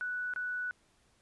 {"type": "tone with dropouts", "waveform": "sine", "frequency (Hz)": 1480, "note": "F#6", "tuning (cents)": 0, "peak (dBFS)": -33, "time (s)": [0.01, 0.71], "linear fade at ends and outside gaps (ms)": 0, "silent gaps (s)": [0.337, 0.361], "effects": ["pink hiss -69 dBFS RMS until 1.21 s", "resampled to 24000 Hz"]}